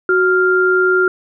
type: tone pair together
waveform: sine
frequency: 370 / 1395.2 Hz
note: F#4 / F6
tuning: 0 / -2 cents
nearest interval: octave + major seventh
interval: 2298 cents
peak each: -13 dBFS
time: 0.09-1.08 s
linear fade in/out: 2 ms
effects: none